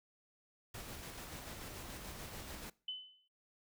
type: noise with tremolo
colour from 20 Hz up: pink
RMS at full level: -47 dBFS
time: 0.74-2.7 s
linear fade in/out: 5 ms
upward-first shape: square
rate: 6.9 Hz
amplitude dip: 25%
type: tone with exponential decay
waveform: sine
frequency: 3023 Hz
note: F#7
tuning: 36 cents sharp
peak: -36 dBFS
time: 2.88-3.28 s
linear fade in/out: 5 ms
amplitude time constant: 86 ms
effects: noise-tail reverb RT60 0.4 s tail -23 dB re dry